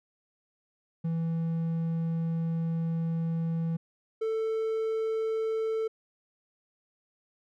triangle tone pair in turn, 164.81 / 443.3 Hz, E3 / A4, 0 / +13 cents, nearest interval octave + perfect fourth, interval 1713 cents, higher second, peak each -25 dBFS, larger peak neither, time 1.04-3.77 / 4.21-5.88 s, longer first, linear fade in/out 10 ms, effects none

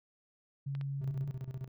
sine tone, 138.59 Hz, C#3, in tune, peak -34 dBFS, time 0.66-1.31 s, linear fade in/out 10 ms
clicks, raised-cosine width 0.3 ms, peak -33 dBFS, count 2, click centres 0.751 / 0.812 s
triangle tone with tremolo, 130.7 Hz, C3, 1 cent flat, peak -34 dBFS, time 1.01-1.68 s, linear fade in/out 5 ms, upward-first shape square, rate 15 Hz, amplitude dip 75%
effects none

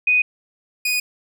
sine / sawtooth tone pair in turn, 2489 / 2477 Hz, D#7 / D#7, 0 / -8 cents, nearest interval unison, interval 8 cents, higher first, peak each -13 / -15 dBFS, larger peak first, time 0.07-0.22 / 0.85-1 s, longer neither, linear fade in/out 5 ms, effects none

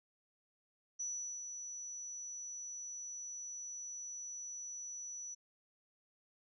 sine tone with ADSR envelope, 5920 Hz, F#8, in tune, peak -37 dBFS, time 0.99-5.35 s, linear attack 14 ms, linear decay 410 ms, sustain -6 dB, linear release 16 ms, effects none

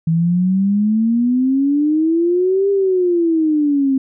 sine exponential two-way sweep, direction up then down, 160.8 to 401.2 to 263.4 Hz, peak -12 dBFS, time 0.07-3.98 s, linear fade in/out 5 ms, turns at 2.7 s, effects none

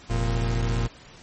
40% pulse tone pair together, 43.34 / 115.7 Hz, F1 / A#2, -12 / -13 cents, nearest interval octave + perfect fourth, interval 1699 cents, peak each -24 dBFS, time 0.09-0.88 s, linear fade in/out 20 ms, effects pink hiss -48 dBFS RMS until 1.22 s + MP3 32 kbps

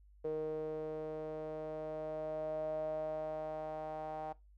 sawtooth tone with band-pass filter sweep, 155.56 Hz, D#3, in tune, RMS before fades -40 dBFS, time 0.24-4.33 s, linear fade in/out 10 ms, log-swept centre 480 to 730 Hz, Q 8.9, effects noise-tail reverb RT60 0.2 s tail -19 dB re dry + added 50 Hz sine -59 dBFS peak until 4.57 s

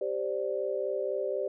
sine chord, G suspended fourth, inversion none, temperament equal, 392 / 523.3 / 587.3 Hz, G4 / C5 / D5, 0 / 0 / 0 cents, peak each -33 dBFS, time 0.01-1.48 s, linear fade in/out 5 ms, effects none

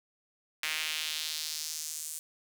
sawtooth tone with high-pass filter sweep, 155.56 Hz, D#3, in tune, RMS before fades -36 dBFS, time 0.63-2.19 s, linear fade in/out 2 ms, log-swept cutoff 2200 to 8500 Hz, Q 1.8, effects 9-bit

